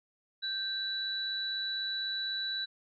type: tone pair together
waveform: sine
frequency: 1568 / 3948 Hz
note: G6 / B7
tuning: 0 / -1 cents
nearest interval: octave + major third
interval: 1599 cents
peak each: -38 / -33 dBFS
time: 0.42-2.66 s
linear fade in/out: 20 ms
effects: none